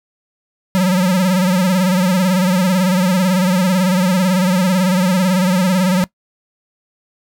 square tone with vibrato, 184.4 Hz, F#3, 6 cents flat, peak -12 dBFS, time 0.75-6.04 s, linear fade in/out 0 ms, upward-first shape sine, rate 18 Hz, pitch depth 81 cents each way, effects noise-tail reverb RT60 0.1 s tail -21 dB re dry

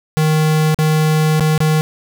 square tone with dropouts, 155.56 Hz, D#3, in tune, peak -12 dBFS, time 0.17-1.81 s, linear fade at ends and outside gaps 0 ms, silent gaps 0.745-0.788 / 1.397-1.407 / 1.578-1.604 s, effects none

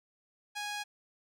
sawtooth tone with band-pass filter, 828 Hz, G#5, 5 cents flat, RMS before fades -38 dBFS, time 0.55-0.84 s, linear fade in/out 20 ms, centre 3500 Hz, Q 0.51, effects none

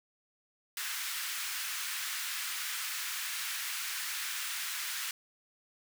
pink high-pass noise, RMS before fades -37 dBFS, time 0.77-5.11 s, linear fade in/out 2 ms, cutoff 1400 Hz, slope 24 dB/octave, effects none

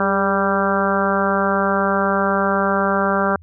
harmonic tone with a mistuned harmonic, 196 Hz, G3, in tune, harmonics 1 / 2 / 3 / 4 / 5 / 6 / 7 / 8, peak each -22 / -24 / -22 / -25 / -26 / -24 / -23 / -26 dBFS, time 0-3.36 s, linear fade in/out 2 ms, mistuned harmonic 2, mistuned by +35 cents, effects added 84 Hz sine -41 dBFS peak until 3.42 s

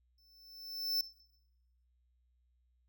square tone with exponential growth, 5300 Hz, E8, 9 cents sharp, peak -29 dBFS, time 0.18-1.01 s, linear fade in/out 2 ms, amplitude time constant 180 ms, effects noise-tail reverb RT60 0.9 s tail -19 dB re dry + added 61 Hz sine -70 dBFS peak until 2.88 s

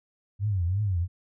sine tone with vibrato, 95.1 Hz, F#2, 48 cents sharp, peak -23 dBFS, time 0.39-1.08 s, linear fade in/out 50 ms, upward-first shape triangle, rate 2.9 Hz, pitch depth 230 cents each way, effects none

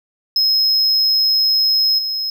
triangle tone with level steps, 5140 Hz, E8, 45 cents flat, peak -11 / -18 dBFS, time 0.36-2.3 s, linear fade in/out 2 ms, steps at 1.98 s, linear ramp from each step 10 ms, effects none

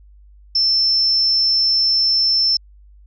sine tone, 5330 Hz, E8, 18 cents sharp, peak -13 dBFS, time 0.55-2.57 s, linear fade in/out 5 ms, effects added 50 Hz sine -43 dBFS peak until 3.06 s

